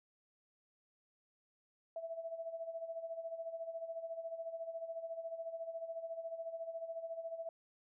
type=tone with tremolo; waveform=sine; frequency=660 Hz; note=E5; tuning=2 cents sharp; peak=-38 dBFS; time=1.96-7.49 s; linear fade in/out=2 ms; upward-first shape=sine; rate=14 Hz; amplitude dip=70%; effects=none